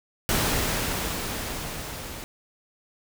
pink noise with level ramp, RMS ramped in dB -23 to -38 dBFS, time 0.29-2.24 s, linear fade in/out 0 ms, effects none

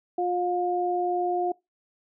sine tone pair together, 355.1 / 712 Hz, F4 / F5, +29 / +33 cents, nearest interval octave, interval 1204 cents, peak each -26 dBFS, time 0.18-1.52 s, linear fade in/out 5 ms, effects noise-tail reverb RT60 0.2 s tail -23 dB re dry

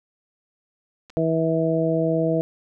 clicks, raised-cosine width 0.2 ms, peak -28 dBFS, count 2, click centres 1.098 / 1.102 s
harmonic tone, 162.2 Hz, E3, 28 cents flat, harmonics 1 / 2 / 3 / 4, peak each -24 / -24 / -24 / -24 dBFS, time 1.17-2.41 s, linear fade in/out 0 ms
effects none

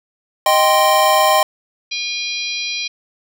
square chord, C minor, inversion first, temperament equal, 622.3 / 784 / 1046.5 Hz, Eb5 / G5 / C6, 0 / 0 / 0 cents, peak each -16 dBFS, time 0.46-1.43 s, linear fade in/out 2 ms
harmonic tone, 810 Hz, G#5, 43 cents flat, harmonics 3 / 4 / 5 / 6 / 7, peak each -24 / -28 / -26 / -29 / -31 dBFS, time 1.91-2.88 s, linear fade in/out 10 ms
effects none

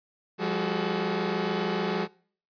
sawtooth tone cluster, 175.3 / 201.8 / 375.7 / 429.2 Hz, F3 / G#3 / F#4 / A4, +7 / -49 / +26 / -43 cents, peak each -28 dBFS, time 0.38-2.08 s, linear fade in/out 50 ms, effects noise-tail reverb RT60 0.5 s tail -24 dB re dry + resampled to 11025 Hz

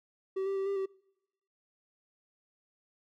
triangle tone with pitch steps, 383.2 / 391.4 / 387.3 / 396.5 / 385.4 Hz, G4 / G4 / G4 / G4 / G4, -39 / -3 / -21 / +20 / -29 cents, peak -28 dBFS, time 0.36-0.86 s, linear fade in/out 10 ms, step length 100 ms, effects noise-tail reverb RT60 0.9 s tail -25 dB re dry

